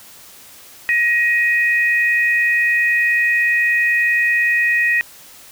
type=tone pair together; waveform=sine; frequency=1891 / 2492 Hz; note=A#6 / D#7; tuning=+24 / +2 cents; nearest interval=perfect fourth; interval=478 cents; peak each=-14 / -19 dBFS; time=0.89-5.01 s; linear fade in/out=0 ms; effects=white hiss -42 dBFS RMS until 5.51 s